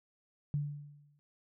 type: tone with exponential decay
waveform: sine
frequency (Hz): 145.7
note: D3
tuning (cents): -13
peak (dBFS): -28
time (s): 0.54-1.19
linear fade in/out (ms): 0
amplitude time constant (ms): 140
effects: none